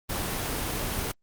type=noise; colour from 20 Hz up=pink; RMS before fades=-30 dBFS; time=0.09-1.12 s; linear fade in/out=10 ms; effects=Opus 24 kbps